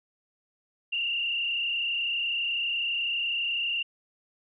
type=tone with frequency modulation; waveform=sine; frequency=2794 Hz; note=F7; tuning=in tune; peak=-26 dBFS; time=0.92-3.83 s; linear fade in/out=10 ms; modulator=32 Hz; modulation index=2.4; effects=none